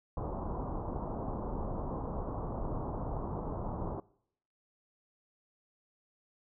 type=low-pass noise; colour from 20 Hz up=pink; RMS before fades=-37 dBFS; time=0.17-4 s; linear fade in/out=2 ms; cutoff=1100 Hz; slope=48 dB/octave; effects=noise-tail reverb RT60 0.7 s tail -23 dB re dry